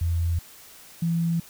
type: tone pair in turn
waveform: sine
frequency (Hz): 84.4 / 167.54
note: E2 / E3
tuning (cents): +41 / +28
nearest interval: octave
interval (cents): 1187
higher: second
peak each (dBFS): -21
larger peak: neither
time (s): 0.01-0.39 / 1.02-1.4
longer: neither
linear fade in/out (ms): 5
effects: white hiss -48 dBFS RMS until 1.49 s